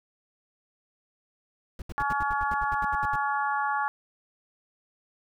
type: noise bursts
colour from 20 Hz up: brown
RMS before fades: -35 dBFS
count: 14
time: 1.79-3.158 s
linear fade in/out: 2 ms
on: 29 ms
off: 74 ms
type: harmonic tone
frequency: 282.3 Hz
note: C#4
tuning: 32 cents sharp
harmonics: 3 / 4 / 5 / 6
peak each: -28 / -30 / -32 / -34 dBFS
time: 1.98-3.88 s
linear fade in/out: 0 ms
effects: none